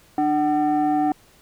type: tone pair together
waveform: sine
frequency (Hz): 298.5 / 752.2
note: D4 / F#5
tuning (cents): +28 / +28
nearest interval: octave + major third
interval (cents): 1600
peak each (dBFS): -18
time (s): 0.18-1.12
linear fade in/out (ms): 2
effects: tanh soft clip ceiling -14 dBFS + pink hiss -54 dBFS RMS until 1.41 s